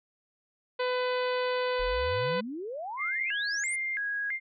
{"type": "harmonic tone", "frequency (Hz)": 501, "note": "B4", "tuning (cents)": 25, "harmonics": [1, 2, 3, 4, 5, 6, 7, 8, 9], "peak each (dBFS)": [-28, -34, -38, -40, -42, -44, -45, -46, -47], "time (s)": [0.79, 2.41], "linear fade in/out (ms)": 10}
{"type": "exponential sweep", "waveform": "sine", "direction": "up", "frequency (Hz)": [35.22, 9956], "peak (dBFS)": -34, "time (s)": [1.79, 3.76], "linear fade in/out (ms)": 10}
{"type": "tone with vibrato", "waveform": "sine", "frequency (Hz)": 1864.7, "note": "A#6", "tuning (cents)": 0, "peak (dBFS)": -29, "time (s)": [2.97, 4.4], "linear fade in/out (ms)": 50, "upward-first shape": "square", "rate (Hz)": 1.5, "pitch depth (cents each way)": 210}
{"effects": []}